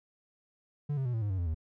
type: tone with pitch steps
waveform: triangle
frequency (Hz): 145.9 / 133.79 / 122.69 / 112.5 / 103.17 / 94.6 / 86.75 / 79.55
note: D3 / C3 / B2 / A2 / G#2 / F#2 / F2 / D#2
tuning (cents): -11 / +39 / -11 / +39 / -11 / +39 / -11 / +39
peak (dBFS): -27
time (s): 0.89-1.546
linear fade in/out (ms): 10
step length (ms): 82
effects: none